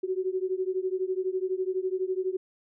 sine beating tone pair, 368.8 / 380.8 Hz, F#4 / F#4, -6 / +50 cents, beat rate 12 Hz, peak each -29 / -30 dBFS, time 0.03-2.37 s, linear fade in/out 10 ms, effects none

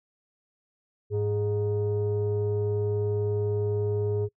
sine tone pair together, 103.83 / 415.3 Hz, G#2 / G#4, 0 / 0 cents, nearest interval 2 octaves, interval 2400 cents, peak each -25 dBFS, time 1.1-4.29 s, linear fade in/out 50 ms, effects noise-tail reverb RT60 0.1 s tail -25 dB re dry + tanh soft clip ceiling -20 dBFS

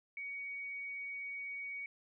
sine tone, 2246 Hz, C#7, 22 cents sharp, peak -40 dBFS, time 0.17-1.86 s, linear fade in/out 2 ms, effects none

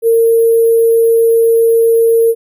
sine tone with sample-and-hold, 457.7 Hz, A#4, 32 cents flat, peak -6 dBFS, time 0.02-2.35 s, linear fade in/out 50 ms, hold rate 11025 Hz, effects none

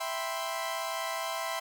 sawtooth chord, C major seventh, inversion first, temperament equal, 659.3 / 784 / 987.8 / 1046.5 Hz, E5 / G5 / B5 / C6, 0 / 0 / 0 / 0 cents, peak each -32 / -36 / -37 / -33 dBFS, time 0-1.6 s, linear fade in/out 10 ms, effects none

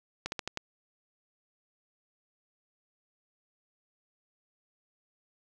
slowing click train, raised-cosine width 0.2 ms, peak -16 dBFS, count 5, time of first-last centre 0.26-0.574 s, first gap 61 ms, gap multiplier 1.17, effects none

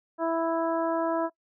harmonic tone, 329.6 Hz, E4, in tune, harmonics 1 / 2 / 3 / 4 / 5, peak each -29 / -27 / -32 / -36 / -42 dBFS, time 0.18-1.3 s, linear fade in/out 50 ms, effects noise-tail reverb RT60 0.1 s tail -22 dB re dry

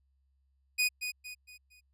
sawtooth tone with echo, 2480 Hz, D#7, 6 cents flat, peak -22 dBFS, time 0.78-0.89 s, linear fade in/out 20 ms, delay 230 ms, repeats 4, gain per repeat -8 dB, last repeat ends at 1.81 s, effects added 67 Hz sine -69 dBFS peak until 1.93 s + resampled to 32000 Hz

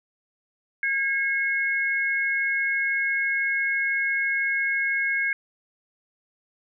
sine tone pair together, 1630 / 2176 Hz, G#6 / C#7, -33 / -33 cents, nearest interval perfect fourth, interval 500 cents, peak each -25 / -24 dBFS, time 0.83-5.33 s, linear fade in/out 2 ms, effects none

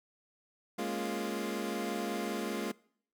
25% pulse chord, Bb minor seventh, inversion third, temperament equal, 207.7 / 233.1 / 277.2 / 349.2 Hz, Ab3 / Bb3 / Db4 / F4, 0 / 0 / 0 / 0 cents, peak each -34 / -36 / -38 / -35 dBFS, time 0.78-2.72 s, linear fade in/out 10 ms, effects noise-tail reverb RT60 0.6 s tail -23 dB re dry

